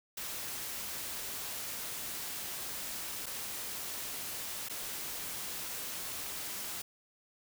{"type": "noise with dropouts", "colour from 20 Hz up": "white", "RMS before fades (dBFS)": -40, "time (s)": [0.17, 6.82], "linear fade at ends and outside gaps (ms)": 5, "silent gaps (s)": [[3.26, 3.264], [4.687, 4.696]], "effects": []}